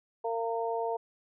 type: harmonic tone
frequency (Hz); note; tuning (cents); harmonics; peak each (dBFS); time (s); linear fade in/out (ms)
229.2; A#3; -29; 2 / 3 / 4; -32 / -34 / -35; 0.24-0.97; 10
effects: none